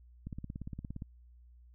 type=click train; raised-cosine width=5 ms; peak=-28 dBFS; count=14; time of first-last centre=0.27-1.021 s; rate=17.3 Hz; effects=added 60 Hz sine -55 dBFS peak until 1.74 s